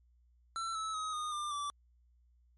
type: tone with pitch steps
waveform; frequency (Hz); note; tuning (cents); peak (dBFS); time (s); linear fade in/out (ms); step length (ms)
square; 1341 / 1302.8 / 1265.7 / 1229.7 / 1194.7 / 1160.7; E6 / E6 / D#6 / D#6 / D6 / D6; +29 / -21 / +29 / -21 / +29 / -21; -36; 0.56-1.7; 0; 190
effects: added 60 Hz sine -64 dBFS peak until 2.57 s + MP3 48 kbps